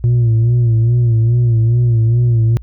sine tone with vibrato, 116.8 Hz, A#2, 4 cents sharp, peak -6 dBFS, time 0.04-2.57 s, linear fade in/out 0 ms, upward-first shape sine, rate 2.4 Hz, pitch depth 69 cents each way, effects tanh soft clip ceiling -8 dBFS + added 59 Hz sine -30 dBFS peak until 2.62 s

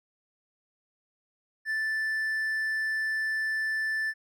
triangle tone, 1760 Hz, A6, in tune, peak -25 dBFS, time 1.65-4.14 s, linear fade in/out 50 ms, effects none

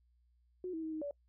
sine tone with pitch steps, 364.6 / 322.8 / 317.2 / 312.6 / 574 Hz, F#4 / E4 / D#4 / D#4 / D5, -25 / -36 / +33 / +8 / -40 cents, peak -37 dBFS, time 0.64-1.11 s, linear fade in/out 2 ms, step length 94 ms, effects noise-tail reverb RT60 0.1 s tail -24 dB re dry + added 60 Hz sine -68 dBFS peak until 1.28 s

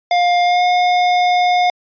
square tone with pitch glide, 706 to 717.9 Hz, F5 to F5, +19 to +48 cents, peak -12 dBFS, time 0.11-1.7 s, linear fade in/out 2 ms, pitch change +29 cents, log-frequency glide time 0.43-0.63 s, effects resampled to 11025 Hz

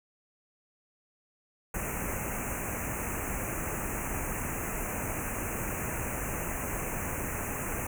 pink band-stop noise, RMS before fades -34 dBFS, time 1.74-7.87 s, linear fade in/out 5 ms, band 2700 to 6200 Hz, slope 96 dB/octave, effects none

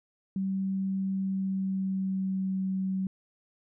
sine tone with pitch glide, 192.3 to 189.87 Hz, G3 to F#3, -33 to +45 cents, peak -27 dBFS, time 0.36-3.07 s, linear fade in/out 2 ms, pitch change -22 cents, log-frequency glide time 1.14-2.62 s, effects none

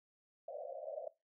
pink band-pass noise, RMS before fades -45 dBFS, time 0.48-1.08 s, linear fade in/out 5 ms, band 530 to 680 Hz, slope 96 dB/octave, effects noise-tail reverb RT60 0.2 s tail -17 dB re dry

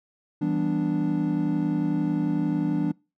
triangle chord, E minor seventh, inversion none, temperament equal, 164.81 / 196 / 246.9 / 293.7 Hz, E3 / G3 / B3 / D4, 0 / 0 / 0 / 0 cents, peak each -26 / -28 / -29 / -23 dBFS, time 0.41-2.92 s, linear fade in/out 10 ms, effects noise-tail reverb RT60 0.3 s tail -25 dB re dry

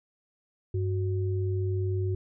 sine tone pair together, 98 / 369 Hz, G2 / F#4, 0 / -5 cents, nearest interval octave + major seventh, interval 2295 cents, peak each -26 / -33 dBFS, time 0.74-2.15 s, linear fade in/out 5 ms, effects none

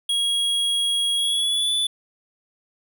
square tone with pitch glide, 3300 to 3474 Hz, G#7 to A7, -12 to -23 cents, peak -20 dBFS, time 0.09-1.87 s, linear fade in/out 5 ms, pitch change +89 cents, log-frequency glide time 1.16-1.72 s, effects none

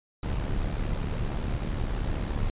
brown noise with amplitude modulation, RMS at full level -26 dBFS, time 0.23-2.5 s, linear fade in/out 2 ms, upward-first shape sine, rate 72.8 Hz, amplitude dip 60%, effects resampled to 8000 Hz

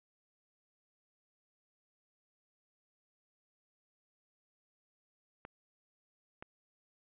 clicks, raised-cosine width 0.5 ms, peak -30 dBFS, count 2, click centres 5.451 / 6.425 s, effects resampled to 8000 Hz

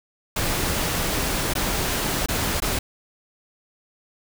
pink noise with dropouts, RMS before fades -24 dBFS, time 0.36-2.79 s, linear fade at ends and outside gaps 5 ms, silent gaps 1.537-1.552 / 2.261-2.285 / 2.602-2.62 s, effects none

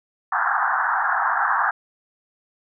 white band-pass noise, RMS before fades -21 dBFS, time 0.32-1.71 s, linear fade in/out 5 ms, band 720 to 1700 Hz, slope 96 dB/octave, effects none

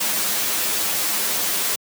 white noise with comb filter, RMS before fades -22 dBFS, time 0-1.76 s, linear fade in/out 10 ms, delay 9.7 ms, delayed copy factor +0.7, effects high-pass 150 Hz 12 dB/octave

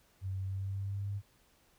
sine tone with pitch glide, 95.4 to 100.43 Hz, G2 to G2, -47 to +42 cents, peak -34 dBFS, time 0.21-1.22 s, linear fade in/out 50 ms, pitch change +89 cents, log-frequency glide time 0.42-1.1 s, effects pink hiss -68 dBFS RMS until 1.78 s

